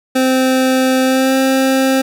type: tone with pitch glide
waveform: 25% pulse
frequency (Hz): 259.9 to 265.1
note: C4 to C4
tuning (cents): -11 to +23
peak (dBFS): -7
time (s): 0.15-2.02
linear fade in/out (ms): 10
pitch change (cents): +34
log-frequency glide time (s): 1.03-1.36
effects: none